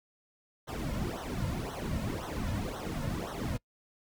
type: noise with flanger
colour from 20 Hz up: brown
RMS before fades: -35 dBFS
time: 0.67-3.58 s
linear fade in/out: 20 ms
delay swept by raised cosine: 0.41 to 2.61 ms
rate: 1.9 Hz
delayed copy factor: -0.95
effects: noise-tail reverb RT60 0.1 s tail -25 dB re dry